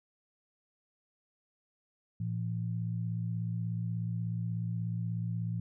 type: tone pair together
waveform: sine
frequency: 113.46 / 170 Hz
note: A#2 / F3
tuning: -46 / -46 cents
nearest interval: perfect fifth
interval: 700 cents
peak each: -33 / -36 dBFS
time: 2.2-5.6 s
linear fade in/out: 5 ms
effects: none